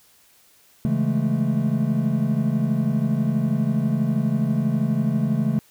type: chord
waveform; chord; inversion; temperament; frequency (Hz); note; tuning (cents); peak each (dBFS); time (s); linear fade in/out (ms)
triangle; A major seventh; first; equal; 138.59 / 164.81 / 207.7 / 220; C#3 / E3 / G#3 / A3; 0 / 0 / 0 / 0; -22 / -24 / -24 / -21; 0.85-5.59; 0
effects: white hiss -56 dBFS RMS until 5.7 s